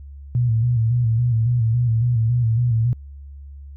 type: tone with vibrato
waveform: sine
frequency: 117.2 Hz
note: A#2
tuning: 10 cents sharp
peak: -15 dBFS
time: 0.35-2.93 s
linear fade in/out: 0 ms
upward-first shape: square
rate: 3.6 Hz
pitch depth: 69 cents each way
effects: added 70 Hz sine -35 dBFS peak until 3.76 s